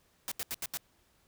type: noise bursts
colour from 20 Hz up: white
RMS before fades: -36 dBFS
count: 5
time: 0.28-0.772 s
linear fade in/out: 0 ms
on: 36 ms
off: 78 ms
effects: pink hiss -69 dBFS RMS until 1.27 s